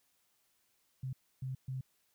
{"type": "tone bursts at uneven times", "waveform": "sine", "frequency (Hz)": 130.81, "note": "C3", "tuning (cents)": 0, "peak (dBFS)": -36, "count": 3, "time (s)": [[1.03, 1.13], [1.42, 1.55], [1.68, 1.81]], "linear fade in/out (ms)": 5, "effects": ["white hiss -75 dBFS RMS until 2.14 s"]}